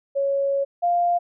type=tone pair in turn; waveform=sine; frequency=554.4 / 698.5 Hz; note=C#5 / F5; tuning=0 / 0 cents; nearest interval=major third; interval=400 cents; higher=second; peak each=-19 / -17 dBFS; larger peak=second; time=0.15-0.65 / 0.82-1.19 s; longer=first; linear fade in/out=20 ms; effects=none